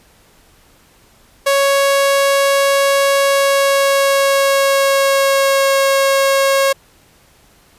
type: tone with pitch glide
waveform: sawtooth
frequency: 554.4 to 546.1 Hz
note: C#5 to C#5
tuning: 0 to -26 cents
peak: -7 dBFS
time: 1.46-6.73 s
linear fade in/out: 10 ms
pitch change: -26 cents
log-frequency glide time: 3.22-5.79 s
effects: pink hiss -50 dBFS RMS until 7.78 s + resampled to 32000 Hz